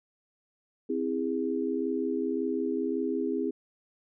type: chord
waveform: sine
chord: C augmented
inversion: none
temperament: just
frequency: 261.6 / 327 / 408.8 Hz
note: C4 / E4 / G#4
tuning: 0 / -14 / -27 cents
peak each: -31 / -32 / -31 dBFS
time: 0.89-3.51 s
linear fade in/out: 10 ms
effects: none